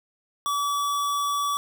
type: tone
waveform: square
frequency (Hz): 1146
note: D6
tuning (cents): -43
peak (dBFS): -24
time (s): 0.46-1.57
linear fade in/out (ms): 0
effects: 10-bit